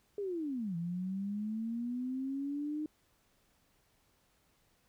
sine linear two-way sweep, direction down then up, 418.1 to 166 to 307.9 Hz, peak -34 dBFS, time 0.18-2.86 s, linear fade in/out 2 ms, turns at 0.76 s, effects pink hiss -72 dBFS RMS until 4.88 s

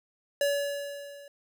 square tone with level ramp, 569 Hz, C#5, 45 cents sharp, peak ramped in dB -23 to -47 dBFS, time 0.41-1.28 s, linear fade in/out 2 ms, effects none

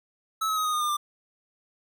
square tone with pitch steps, 1300 / 1280.6 / 1261.5 / 1242.7 / 1224.2 / 1206 / 1188 Hz, E6 / D#6 / D#6 / D#6 / D#6 / D6 / D6, -24 / +49 / +23 / -3 / -28 / +46 / +20 cents, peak -25 dBFS, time 0.41-0.97 s, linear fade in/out 10 ms, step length 80 ms, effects none

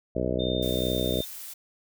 harmonic tone, 62.6 Hz, B1, 24 cents sharp, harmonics 1 / 2 / 3 / 4 / 5 / 6 / 7 / 8 / 9 / 10, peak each -34 / -34 / -34 / -34 / -34 / -34 / -34 / -34 / -34 / -34 dBFS, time 0.15-1.22 s, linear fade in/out 10 ms
sine tone, 3620 Hz, A7, 48 cents sharp, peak -33 dBFS, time 0.39-1.25 s, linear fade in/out 10 ms
blue noise, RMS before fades -40 dBFS, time 0.62-1.54 s, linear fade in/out 10 ms
effects none

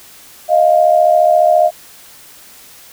sine tone pair together, 624 / 698.5 Hz, D#5 / F5, +5 / 0 cents, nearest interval major second, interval 195 cents, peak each -10 dBFS, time 0.48-1.71 s, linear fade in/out 50 ms, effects white hiss -40 dBFS RMS until 2.92 s

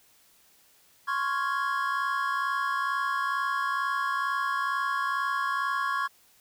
triangle chord, Db major seventh, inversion third, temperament equal, 1046.5 / 1108.7 / 1396.9 / 1661.2 Hz, C6 / Db6 / F6 / Ab6, 0 / 0 / 0 / 0 cents, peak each -32 / -27 / -33 / -30 dBFS, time 1.07-6.08 s, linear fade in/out 20 ms, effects white hiss -61 dBFS RMS until 6.4 s

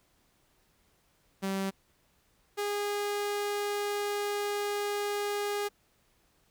sawtooth tone pair in turn, 193.6 / 410.2 Hz, G3 / G#4, -21 / -21 cents, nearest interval octave + minor second, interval 1300 cents, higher second, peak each -26 dBFS, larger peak neither, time 1.42-1.71 / 2.57-5.69 s, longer second, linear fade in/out 20 ms, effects pink hiss -69 dBFS RMS until 6.5 s

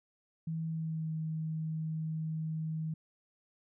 sine tone with pitch glide, 161.8 to 158.47 Hz, E3 to D#3, -32 to +32 cents, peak -33 dBFS, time 0.47-2.94 s, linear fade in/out 5 ms, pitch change -36 cents, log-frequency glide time 0.67-1.12 s, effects none

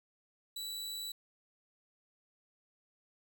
sawtooth tone, 3944 Hz, B7, 3 cents flat, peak -36 dBFS, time 0.56-1.12 s, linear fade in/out 5 ms, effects none

